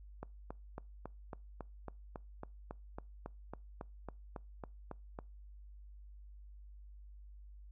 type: click train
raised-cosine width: 1 ms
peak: -29 dBFS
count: 19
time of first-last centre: 0.23-5.189 s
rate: 3.63 Hz
effects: noise-tail reverb RT60 0.3 s tail -25 dB re dry + added 50 Hz sine -51 dBFS peak until 7.71 s